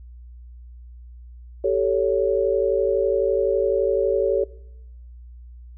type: tone cluster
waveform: sine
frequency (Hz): 388.8 / 440.7 / 559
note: G4 / A4 / C#5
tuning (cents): -14 / +3 / +14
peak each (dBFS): -22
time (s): 1.64-4.44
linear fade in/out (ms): 5
effects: noise-tail reverb RT60 0.8 s tail -20 dB re dry + added 60 Hz sine -39 dBFS peak until 5.77 s